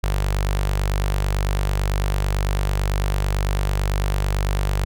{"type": "tone with notch filter", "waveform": "sawtooth", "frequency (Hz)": 49, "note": "G1", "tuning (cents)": 0, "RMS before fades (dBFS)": -21, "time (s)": [0.03, 4.85], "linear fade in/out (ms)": 10, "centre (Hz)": 260, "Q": 0.91, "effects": []}